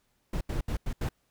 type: noise bursts at uneven times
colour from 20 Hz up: brown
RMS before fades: -30 dBFS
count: 5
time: 0.33-0.41 / 0.49-0.61 / 0.68-0.77 / 0.86-0.93 / 1.01-1.09 s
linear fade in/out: 5 ms
effects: pink hiss -73 dBFS RMS until 1.3 s